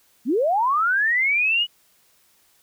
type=linear sweep; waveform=sine; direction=up; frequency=203.1 to 2960 Hz; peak=-17 dBFS; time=0.25-1.67 s; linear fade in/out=50 ms; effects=white hiss -60 dBFS RMS until 2.62 s